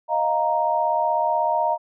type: chord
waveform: sine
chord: Eb suspended second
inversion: none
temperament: equal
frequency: 622.3 / 698.5 / 932.3 Hz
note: Eb5 / F5 / Bb5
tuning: 0 / 0 / 0 cents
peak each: -24 / -24 / -21 dBFS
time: 0.08-1.78 s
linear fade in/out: 50 ms
effects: none